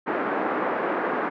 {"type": "band-pass noise", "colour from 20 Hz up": "pink", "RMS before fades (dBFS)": -26, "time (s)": [0.06, 1.3], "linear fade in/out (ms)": 20, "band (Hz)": [260, 1700], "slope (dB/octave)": 24, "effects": []}